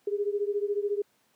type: beating tone pair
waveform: sine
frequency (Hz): 403.8 / 417.8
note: G#4 / G#4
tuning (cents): -49 / +10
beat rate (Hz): 14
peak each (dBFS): -28 / -30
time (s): 0.07-1.02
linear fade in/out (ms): 5
effects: pink hiss -68 dBFS RMS until 1.35 s + high-pass 200 Hz 12 dB/octave